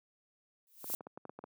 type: noise with exponential growth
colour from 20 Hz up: violet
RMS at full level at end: -33 dBFS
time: 0.67-0.95 s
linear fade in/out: 1 ms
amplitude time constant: 60 ms
type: clicks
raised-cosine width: 1 ms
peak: -31 dBFS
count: 10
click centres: 0.843 / 0.9 / 0.939 / 1.008 / 1.069 / 1.175 / 1.253 / 1.295 / 1.39 / 1.44 s
effects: high-pass 200 Hz 12 dB/octave

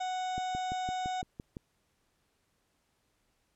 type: harmonic tone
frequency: 740 Hz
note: F#5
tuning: in tune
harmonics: 1 / 2 / 3 / 4 / 5 / 7 / 8 / 9 / 10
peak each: -32 / -47 / -49 / -53 / -46 / -57 / -60 / -56 / -54 dBFS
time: 0-1.22 s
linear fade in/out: 10 ms
type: click train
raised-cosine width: 3 ms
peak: -27 dBFS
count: 8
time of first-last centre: 0.38-1.568 s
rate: 5.89 Hz
effects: pink hiss -75 dBFS RMS until 3.55 s + low-pass 12000 Hz 12 dB/octave

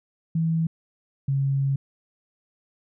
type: tone pair in turn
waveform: sine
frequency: 163.1 / 137.23 Hz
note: E3 / C#3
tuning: -18 / -17 cents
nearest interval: minor third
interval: 299 cents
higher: first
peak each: -20 / -20 dBFS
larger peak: neither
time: 0.35-0.67 / 1.28-1.76 s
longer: second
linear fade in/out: 5 ms
effects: none

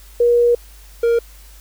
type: tone pair in turn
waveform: sine / triangle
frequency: 477.7 / 467.6 Hz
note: A#4 / A#4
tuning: +42 / +5 cents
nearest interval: unison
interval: 37 cents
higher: first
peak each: -10 dBFS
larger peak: neither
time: 0.2-0.55 / 1.03-1.19 s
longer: first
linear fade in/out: 5 ms
effects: added 50 Hz sine -40 dBFS peak until 1.6 s + white hiss -47 dBFS RMS until 1.6 s

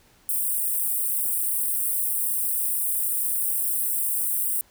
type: high-pass noise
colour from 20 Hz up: white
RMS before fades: -25 dBFS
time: 0.29-4.61 s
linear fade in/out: 0 ms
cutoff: 8300 Hz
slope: 96 dB/octave
effects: pink hiss -58 dBFS RMS until 4.7 s

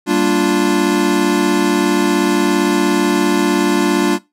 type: chord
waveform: square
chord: G minor seventh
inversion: none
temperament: equal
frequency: 196 / 233.1 / 293.7 / 349.2 Hz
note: G3 / Bb3 / D4 / F4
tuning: 0 / 0 / 0 / 0 cents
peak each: -21 / -21 / -16 / -17 dBFS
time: 0.06-4.19 s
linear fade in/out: 50 ms
effects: noise-tail reverb RT60 0.2 s tail -18 dB re dry + low-pass 12000 Hz 12 dB/octave

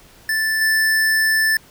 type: tone with level steps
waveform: square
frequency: 1760 Hz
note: A6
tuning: in tune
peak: -18 / -15 dBFS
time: 0.29-1.57 s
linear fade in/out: 2 ms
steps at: 0.61 s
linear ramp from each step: 5 ms
effects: pink hiss -48 dBFS RMS until 1.7 s

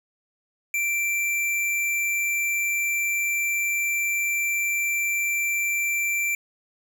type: tone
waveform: square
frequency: 2349 Hz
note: D7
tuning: in tune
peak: -23 dBFS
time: 0.74-6.35 s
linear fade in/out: 2 ms
effects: none

